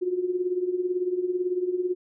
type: tone with tremolo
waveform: sine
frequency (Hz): 361.9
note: F#4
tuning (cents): -38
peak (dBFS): -20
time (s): 0.01-1.95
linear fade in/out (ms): 20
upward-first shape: triangle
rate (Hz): 18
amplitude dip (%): 80
effects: none